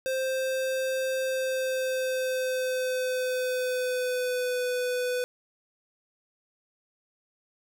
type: tone with pitch glide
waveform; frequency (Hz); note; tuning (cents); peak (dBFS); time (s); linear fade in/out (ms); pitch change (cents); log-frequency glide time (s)
square; 524 to 497.7; C5 to B4; +2 to +13; -27; 0.06-5.24; 0; -89; 1.22-4.64
effects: none